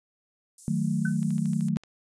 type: high-pass noise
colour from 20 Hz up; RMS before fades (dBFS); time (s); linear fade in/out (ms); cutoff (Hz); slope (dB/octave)
white; -45; 0.58-1.69; 2; 6900; 24
type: chord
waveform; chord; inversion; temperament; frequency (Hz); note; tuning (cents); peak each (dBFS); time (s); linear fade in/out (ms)
sine; D# diminished; none; equal; 155.56 / 185 / 220; D#3 / F#3 / A3; 0 / 0 / 0; -28; 0.68-1.77; 0
type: tone with exponential decay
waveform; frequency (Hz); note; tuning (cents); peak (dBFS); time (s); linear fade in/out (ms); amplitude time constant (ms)
sine; 1519; F#6; +45; -27; 1.05-1.17; 5; 25
type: click train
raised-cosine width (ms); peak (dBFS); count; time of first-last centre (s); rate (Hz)
0.2; -31; 9; 1.23-1.836; 13.2
effects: resampled to 22050 Hz